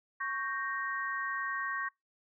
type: chord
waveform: sine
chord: G diminished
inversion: second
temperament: equal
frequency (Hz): 1108.7 / 1568 / 1864.7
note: Db6 / G6 / Bb6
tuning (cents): 0 / 0 / 0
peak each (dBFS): -36 / -38 / -37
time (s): 0.2-1.89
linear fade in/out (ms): 10
effects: noise-tail reverb RT60 0.2 s tail -26 dB re dry